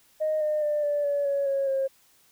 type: tone with pitch steps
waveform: sine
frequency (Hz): 620 / 607.6 / 595.4 / 583.5 / 571.8 / 560.4 / 549.2 / 538.2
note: D#5 / D#5 / D5 / D5 / D5 / C#5 / C#5 / C5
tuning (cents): -6 / -41 / +24 / -11 / -46 / +19 / -16 / +49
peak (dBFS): -22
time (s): 0.2-1.88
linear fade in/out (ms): 20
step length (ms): 210
effects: tanh soft clip ceiling -18 dBFS + white hiss -61 dBFS RMS until 2.31 s